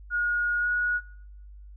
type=tone with pitch glide; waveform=sine; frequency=1439 to 1455.7 Hz; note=F#6 to F#6; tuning=-49 to -29 cents; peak=-23 dBFS; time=0.1-1.01 s; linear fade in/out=50 ms; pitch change=+20 cents; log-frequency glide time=0.59-0.68 s; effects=noise-tail reverb RT60 1.0 s tail -26 dB re dry + added 50 Hz sine -43 dBFS peak until 1.76 s